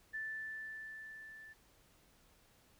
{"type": "tone with level ramp", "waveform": "sine", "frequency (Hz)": 1760, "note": "A6", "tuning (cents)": 0, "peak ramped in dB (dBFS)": [-38, -52], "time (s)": [0.13, 1.54], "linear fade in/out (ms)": 20, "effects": ["pink hiss -68 dBFS RMS until 2.79 s"]}